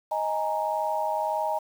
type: chord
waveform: sine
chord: D# suspended fourth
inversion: none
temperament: equal with one note detuned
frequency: 625.1 / 830.6 / 932.3 Hz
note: D#5 / G#5 / A#5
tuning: +8 / 0 / 0 cents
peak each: -29 dBFS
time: 0.11-1.59 s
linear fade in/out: 10 ms
effects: 8-bit